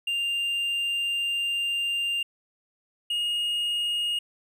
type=tone pair in turn; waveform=triangle; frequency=2794 / 2861 Hz; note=F7 / F7; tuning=0 / +41 cents; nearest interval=unison; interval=41 cents; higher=second; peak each=-23 dBFS; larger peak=neither; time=0.07-2.23 / 3.1-4.19 s; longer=first; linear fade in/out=5 ms; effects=none